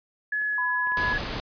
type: tone with pitch glide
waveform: sine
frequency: 1700 to 1687.3 Hz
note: G#6 to G#6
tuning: +40 to +27 cents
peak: -24 dBFS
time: 0.32-1.18 s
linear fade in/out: 5 ms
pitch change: -13 cents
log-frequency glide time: 0.44-0.61 s
type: clicks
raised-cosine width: 0.5 ms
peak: -35 / -37 / -28 / -27 dBFS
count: 4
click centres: 0.418 / 0.531 / 0.872 / 0.92 s
type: tone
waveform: sine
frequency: 998 Hz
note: B5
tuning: 18 cents sharp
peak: -28 dBFS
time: 0.58-1.13 s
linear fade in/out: 2 ms
type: noise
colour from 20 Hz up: pink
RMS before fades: -31 dBFS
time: 0.97-1.4 s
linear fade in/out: 0 ms
effects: resampled to 11025 Hz